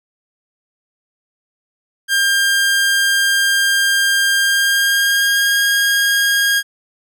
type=tone with pitch glide; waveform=sawtooth; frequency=1600 to 1627 Hz; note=G6 to G#6; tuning=+35 to -36 cents; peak=-9 dBFS; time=2.08-6.63 s; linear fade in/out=50 ms; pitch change=+29 cents; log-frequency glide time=4.38-5.63 s; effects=none